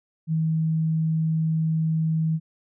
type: tone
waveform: sine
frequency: 159.9 Hz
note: D#3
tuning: 48 cents sharp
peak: -20 dBFS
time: 0.27-2.4 s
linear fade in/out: 50 ms
effects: none